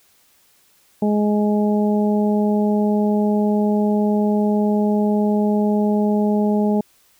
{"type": "harmonic tone", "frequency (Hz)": 209.1, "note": "G#3", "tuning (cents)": 12, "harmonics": [1, 2, 3, 4], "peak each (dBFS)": [-16, -22, -26, -28], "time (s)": [1.02, 6.81], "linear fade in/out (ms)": 5, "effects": ["white hiss -57 dBFS RMS until 7.19 s"]}